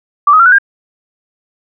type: tone with pitch steps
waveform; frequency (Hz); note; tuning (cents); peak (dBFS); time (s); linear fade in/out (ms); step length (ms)
sine; 1163 / 1261 / 1367.2 / 1482.3 / 1607.2; D6 / D#6 / F6 / F#6 / G6; -17 / +23 / -37 / +3 / +43; -3; 0.27-0.585; 5; 63
effects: none